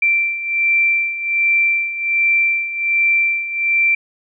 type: beating tone pair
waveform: sine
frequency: 2349 / 2350.3 Hz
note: D7 / D7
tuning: 0 / +1 cents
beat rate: 1.3 Hz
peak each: -20 / -15 dBFS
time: 0.02-3.95 s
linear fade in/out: 5 ms
effects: none